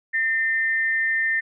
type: tone pair together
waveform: sine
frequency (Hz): 1813 / 2066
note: A#6 / C7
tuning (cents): -49 / -22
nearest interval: major second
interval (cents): 227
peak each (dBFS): -20 / -27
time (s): 0.13-1.41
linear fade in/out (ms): 20
effects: none